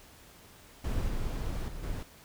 brown noise with level steps, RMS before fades -31 / -33 / -40 / -34 dBFS, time 0.84-2.03 s, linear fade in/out 5 ms, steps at 1.08 / 1.68 / 1.83 s, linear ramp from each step 2 ms, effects pink hiss -55 dBFS RMS until 2.24 s

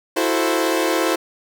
sawtooth chord, F# half-diminished seventh, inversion third, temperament equal with one note detuned, 329.6 / 367 / 440 / 523.3 Hz, E4 / F#4 / A4 / C5, 0 / -14 / 0 / 0 cents, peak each -17 / -20 / -21 / -19 dBFS, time 0.16-1.16 s, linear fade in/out 10 ms, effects none

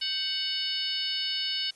harmonic tone with a mistuned harmonic, 740 Hz, F#5, in tune, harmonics 2 / 3 / 4 / 5 / 6 / 7, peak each -43 / -42 / -31 / -36 / -33 / -37 dBFS, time 0.01-1.71 s, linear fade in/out 10 ms, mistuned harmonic 2, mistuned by +85 cents, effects white hiss -58 dBFS RMS until 1.75 s + resampled to 24000 Hz

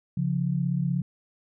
sine tone pair together, 138.59 / 174.91 Hz, C#3 / F3, 0 / +3 cents, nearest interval major third, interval 403 cents, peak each -26 dBFS, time 0.17-1.02 s, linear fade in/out 5 ms, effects none

